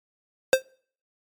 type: tone with exponential decay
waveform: square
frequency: 524 Hz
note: C5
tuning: 2 cents sharp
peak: -11 dBFS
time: 0.53-0.62 s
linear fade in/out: 1 ms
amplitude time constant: 19 ms
effects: noise-tail reverb RT60 0.5 s tail -26 dB re dry + MP3 96 kbps